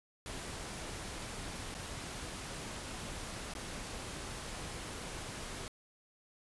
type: noise with dropouts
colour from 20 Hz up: pink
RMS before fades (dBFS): -43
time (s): 0.26-5.68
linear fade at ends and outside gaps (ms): 1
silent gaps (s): 1.743-1.749 / 3.538-3.551
effects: resampled to 24000 Hz